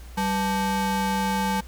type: ring-modulated tone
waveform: square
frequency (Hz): 343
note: F4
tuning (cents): -31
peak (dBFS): -20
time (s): 0.17-1.61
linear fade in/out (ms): 10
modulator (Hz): 536
effects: added 60 Hz sine -39 dBFS peak until 1.67 s + pink hiss -50 dBFS RMS until 1.67 s